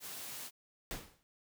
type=high-pass noise; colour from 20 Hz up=white; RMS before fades=-45 dBFS; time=0-0.51 s; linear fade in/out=50 ms; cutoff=100 Hz; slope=96 dB/octave
type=noise with exponential decay; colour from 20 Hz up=pink; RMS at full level=-38 dBFS; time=0.91-1.23 s; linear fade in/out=0 ms; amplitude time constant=68 ms
effects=none